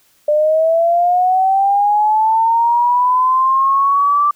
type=linear sweep; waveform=sine; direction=up; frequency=593 to 1174.7 Hz; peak=-10 dBFS; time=0.28-4.31 s; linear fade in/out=5 ms; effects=white hiss -55 dBFS RMS until 4.35 s

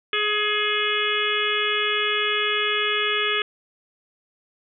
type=harmonic tone with a mistuned harmonic; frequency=420 Hz; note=G#4; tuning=19 cents sharp; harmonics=1 / 3 / 4 / 5 / 6 / 7 / 8; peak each=-28 / -28 / -28 / -28 / -28 / -28 / -28 dBFS; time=0.13-3.42 s; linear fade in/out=2 ms; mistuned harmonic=5; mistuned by=+26 cents; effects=none

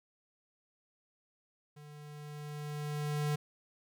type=tone with level ramp; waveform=square; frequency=148.4 Hz; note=D3; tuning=18 cents sharp; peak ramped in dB=-51 to -30 dBFS; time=1.76-3.36 s; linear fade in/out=10 ms; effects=none

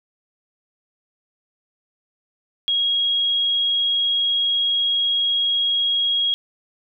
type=tone; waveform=sine; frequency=3292 Hz; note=G#7; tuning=16 cents flat; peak=-17 dBFS; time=2.68-6.34 s; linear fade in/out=0 ms; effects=none

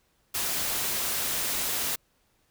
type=noise; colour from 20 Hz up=white; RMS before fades=-29 dBFS; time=0.34-1.96 s; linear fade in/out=10 ms; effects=pink hiss -69 dBFS RMS until 2.5 s

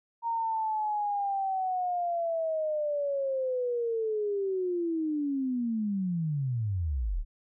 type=linear sweep; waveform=sine; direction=down; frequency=932.3 to 30.85 Hz; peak=-27 dBFS; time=0.22-7.25 s; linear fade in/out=50 ms; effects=none

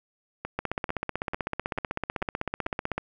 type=two click trains; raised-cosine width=0.5 ms; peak=-17 / -13 dBFS; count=6 / 39; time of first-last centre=0.45-2.662 / 0.59-2.98 s; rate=2.26 / 15.9 Hz; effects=none

